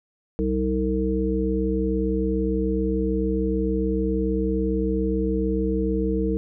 harmonic tone with a mistuned harmonic, 63.4 Hz, B1, 46 cents sharp, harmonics 1 / 3 / 5 / 7, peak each -26 / -26 / -26 / -26 dBFS, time 0.39-6.37 s, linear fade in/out 0 ms, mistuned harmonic 7, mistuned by +41 cents, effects none

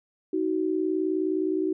sine tone pair together, 315.1 / 374.7 Hz, D#4 / F#4, +22 / +22 cents, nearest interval minor third, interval 300 cents, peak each -26 dBFS, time 0.33-1.73 s, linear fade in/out 5 ms, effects none

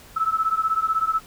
sine beating tone pair, 1302 / 1318 Hz, E6 / E6, -22 / -1 cents, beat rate 16 Hz, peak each -22 / -23 dBFS, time 0.16-1.2 s, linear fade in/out 10 ms, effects pink hiss -47 dBFS RMS until 1.26 s

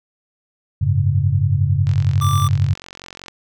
sine chord, F# suspended second, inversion none, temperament equal with one note detuned, 92.82 / 103.83 / 138.59 Hz, F#2 / G#2 / C#3, +6 / 0 / 0 cents, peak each -18 dBFS, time 0.81-2.74 s, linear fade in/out 10 ms
click train, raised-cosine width 0.2 ms, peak -17 dBFS, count 65, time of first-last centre 1.87-3.283 s, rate 45.3 Hz
square tone, 1174.7 Hz, D6, in tune, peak -21 dBFS, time 2.21-2.48 s, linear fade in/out 5 ms
effects none

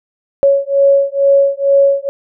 sine beating tone pair, 554.4 / 556.6 Hz, C#5 / C#5, 0 / +7 cents, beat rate 2.2 Hz, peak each -11 dBFS, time 0.43-2.09 s, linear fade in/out 0 ms, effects none

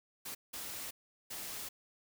white noise bursts at uneven times, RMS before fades -43 dBFS, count 3, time 0.25-0.35 / 0.53-0.91 / 1.3-1.69 s, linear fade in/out 10 ms, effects none

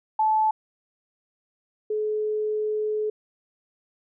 sine tone pair in turn, 869 / 427.2 Hz, A5 / G#4, -22 / +49 cents, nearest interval octave, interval 1229 cents, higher first, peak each -18 / -23 dBFS, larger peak first, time 0.19-0.51 / 1.9-3.1 s, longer second, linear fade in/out 5 ms, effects none

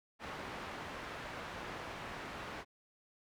white low-pass noise, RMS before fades -45 dBFS, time 0.19-2.65 s, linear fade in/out 50 ms, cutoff 1700 Hz, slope 12 dB/octave, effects none

